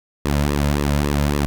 sawtooth tone with flanger, 72.3 Hz, D2, 27 cents flat, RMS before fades -19 dBFS, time 0.25-1.46 s, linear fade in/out 0 ms, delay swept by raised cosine 1.3 to 2.7 ms, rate 3.6 Hz, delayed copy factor -0.75, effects none

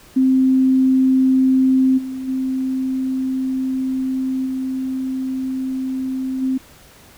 sine tone with level steps, 261.6 Hz, C4, in tune, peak -11 / -24 / -18 / -20 / -16 dBFS, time 0.16-6.58 s, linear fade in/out 10 ms, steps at 1.97 / 2.27 / 4.45 / 6.41 s, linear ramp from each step 20 ms, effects pink hiss -46 dBFS RMS until 7.17 s

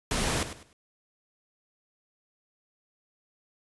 pink noise with echo, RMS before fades -28 dBFS, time 0.11-0.43 s, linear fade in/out 2 ms, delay 100 ms, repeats 3, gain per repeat -11 dB, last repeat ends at 0.73 s, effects resampled to 24000 Hz

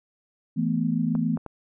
sine chord, E suspended fourth, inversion none, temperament equal, 164.81 / 220 / 246.9 Hz, E3 / A3 / B3, 0 / 0 / 0 cents, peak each -26 dBFS, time 0.56-1.38 s, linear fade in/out 20 ms
clicks, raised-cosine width 1 ms, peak -22 dBFS, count 3, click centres 1.152 / 1.373 / 1.463 s
effects none

